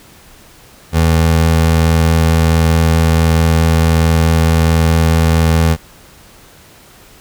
25% pulse tone, 81.4 Hz, E2, 21 cents flat, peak -5 dBFS, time 0.92-5.77 s, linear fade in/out 50 ms, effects pink hiss -42 dBFS RMS until 7.2 s

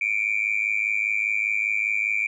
sine tone with amplitude modulation, 2349 Hz, D7, in tune, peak -16 dBFS, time 0.01-2.27 s, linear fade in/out 5 ms, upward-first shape sine, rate 105 Hz, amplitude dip 100%, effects tanh soft clip ceiling -14 dBFS

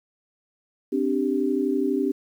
sine chord, C suspended second, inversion none, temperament equal with one note detuned, 261.6 / 293.7 / 390.9 Hz, C4 / D4 / G4, 0 / 0 / -5 cents, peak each -25 dBFS, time 0.92-2.12 s, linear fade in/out 10 ms, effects 9-bit

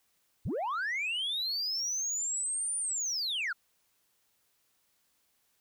sine linear two-way sweep, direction up then down, 54.2 to 9397 to 1312 Hz, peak -28 dBFS, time 0.45-3.53 s, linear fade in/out 10 ms, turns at 2.77 s, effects tanh soft clip ceiling -29 dBFS + white hiss -73 dBFS RMS until 5.6 s

